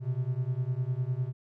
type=beating tone pair; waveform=triangle; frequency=122.4 / 132.3 Hz; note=B2 / C3; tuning=-15 / +20 cents; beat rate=9.9 Hz; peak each=-29 dBFS; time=0-1.33 s; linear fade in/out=50 ms; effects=none